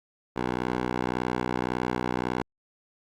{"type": "tone with band-pass filter", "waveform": "10% pulse", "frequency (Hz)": 61.8, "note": "B1", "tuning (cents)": 2, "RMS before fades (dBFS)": -29, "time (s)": [0.36, 2.42], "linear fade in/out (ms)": 5, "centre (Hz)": 770, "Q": 0.61, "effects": ["Opus 48 kbps"]}